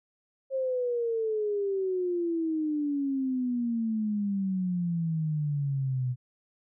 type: exponential sweep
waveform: sine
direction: down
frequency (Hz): 538 to 123.47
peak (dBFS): -26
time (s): 0.5-6.16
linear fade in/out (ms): 50
effects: none